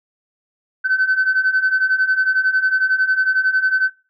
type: beating tone pair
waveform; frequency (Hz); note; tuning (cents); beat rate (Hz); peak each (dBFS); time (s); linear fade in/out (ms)
sine; 1518 / 1529; F#6 / G6; +44 / -44; 11; -18 / -15; 0.84-3.9; 20
effects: noise-tail reverb RT60 0.3 s tail -20 dB re dry + tanh soft clip ceiling -9 dBFS